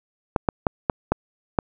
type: clicks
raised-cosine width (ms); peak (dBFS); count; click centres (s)
1; -4; 6; 0.362 / 0.488 / 0.668 / 0.898 / 1.12 / 1.588
effects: none